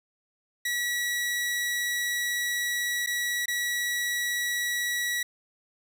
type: tone with dropouts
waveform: sawtooth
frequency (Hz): 1934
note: B6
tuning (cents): -37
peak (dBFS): -23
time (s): 0.65-5.23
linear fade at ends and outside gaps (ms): 5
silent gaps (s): 3.063-3.071 / 3.458-3.48
effects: none